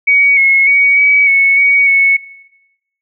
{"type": "tone with pitch steps", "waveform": "sine", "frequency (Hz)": [2252, 2175, 2247, 2274, 2207, 2246, 2207], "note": ["C#7", "C#7", "C#7", "C#7", "C#7", "C#7", "C#7"], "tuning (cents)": [27, -33, 23, 44, -8, 22, -8], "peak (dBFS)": -6, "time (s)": [0.07, 2.17], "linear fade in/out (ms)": 10, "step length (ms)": 300, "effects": ["noise-tail reverb RT60 1.0 s tail -22 dB re dry"]}